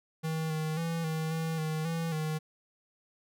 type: tone with pitch steps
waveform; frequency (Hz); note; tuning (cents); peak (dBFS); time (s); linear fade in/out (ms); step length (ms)
square; 159.5 / 156.7 / 166 / 158.8 / 161.8 / 156.8 / 165.2 / 155.8; D#3 / D#3 / E3 / D#3 / E3 / D#3 / E3 / D#3; +43 / +13 / +12 / +36 / -32 / +14 / +4 / +3; -31; 0.23-2.39; 20; 270
effects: none